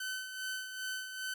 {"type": "tone with tremolo", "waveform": "sawtooth", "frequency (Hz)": 1521, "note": "F#6", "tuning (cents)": 47, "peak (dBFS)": -32, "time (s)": [0, 1.34], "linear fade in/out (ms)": 5, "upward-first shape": "sine", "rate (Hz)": 2.5, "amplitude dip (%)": 55, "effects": []}